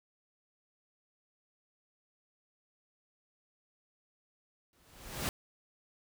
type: noise with exponential growth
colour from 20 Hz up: pink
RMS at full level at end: -32 dBFS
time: 4.73-5.29 s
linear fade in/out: 1 ms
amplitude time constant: 120 ms
effects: none